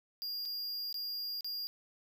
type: tone with dropouts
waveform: square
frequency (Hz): 4820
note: D8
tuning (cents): +44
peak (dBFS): -37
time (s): 0.22-1.67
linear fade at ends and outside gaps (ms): 0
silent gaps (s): 0.453-0.457 / 0.927-0.943 / 1.408-1.445
effects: none